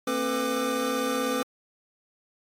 square tone cluster, 230.8 / 266.6 / 443.1 / 499.6 / 1190 Hz, A#3 / C4 / A4 / B4 / D6, -17 / +33 / +12 / +20 / +22 cents, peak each -36 / -31 / -36 / -30 / -33 dBFS, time 0.07-1.43 s, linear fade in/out 5 ms, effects AAC 48 kbps

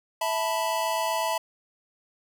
square chord, E suspended fourth, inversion none, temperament equal with one note detuned, 655.8 / 880 / 987.8 Hz, E5 / A5 / B5, -9 / 0 / 0 cents, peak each -30 dBFS, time 0.21-1.38 s, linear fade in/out 5 ms, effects none

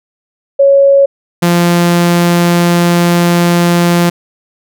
sine / sawtooth tone pair in turn, 554.4 / 173.12 Hz, C#5 / F3, 0 / -15 cents, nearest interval octave + minor sixth, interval 2015 cents, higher first, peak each -3 dBFS, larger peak neither, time 0.59-1.06 / 1.42-4.1 s, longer second, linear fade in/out 10 ms, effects none

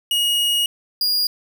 45% pulse tone pair in turn, 2882 / 4847 Hz, F#7 / D#8, -46 / -46 cents, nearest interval major sixth, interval 900 cents, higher second, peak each -16 dBFS, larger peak neither, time 0.11-0.66 / 1.01-1.27 s, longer first, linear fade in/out 2 ms, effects none

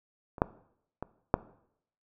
clicks, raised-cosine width 1 ms, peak -28 / -8 / -21 / -7 dBFS, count 4, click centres 0.382 / 0.419 / 1.026 / 1.341 s, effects noise-tail reverb RT60 0.7 s tail -19 dB re dry

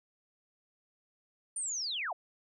sine linear sweep, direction down, 9200 to 587.3 Hz, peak -33 dBFS, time 1.56-2.13 s, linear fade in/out 5 ms, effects none

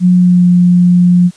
sine tone with pitch glide, 180.3 to 177.51 Hz, F#3 to F3, -45 to +28 cents, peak -4 dBFS, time 0-1.31 s, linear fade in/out 50 ms, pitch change -27 cents, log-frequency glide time 0.13-0.47 s, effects white hiss -44 dBFS RMS until 1.36 s + resampled to 22050 Hz

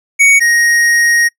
square tone pair in turn, 2236 / 1874.3 Hz, C#7 / A#6, +14 / +9 cents, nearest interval minor third, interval 305 cents, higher first, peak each -5 / -9 dBFS, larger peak first, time 0.19-0.4 / 0.4-1.29 s, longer second, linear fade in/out 20 ms, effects noise-tail reverb RT60 0.1 s tail -23 dB re dry + low-pass 12000 Hz 12 dB/octave

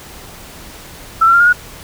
sine tone with pitch steps, 1329 / 1359.3 / 1390.2 / 1421.9 / 1454.3 Hz, E6 / F6 / F6 / F6 / F#6, +14 / -47 / -8 / +31 / -30 cents, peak -6 dBFS, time 1.21-1.53 s, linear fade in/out 10 ms, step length 64 ms, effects pink hiss -35 dBFS RMS until 1.83 s

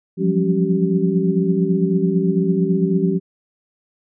sine tone cluster, 173.2 / 182.2 / 197.2 / 278.1 / 384.4 Hz, F3 / F#3 / G3 / C#4 / G4, -14 / -26 / +11 / +6 / -34 cents, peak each -19 / -21 / -22 / -25 / -21 dBFS, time 0.17-3.2 s, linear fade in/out 50 ms, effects none

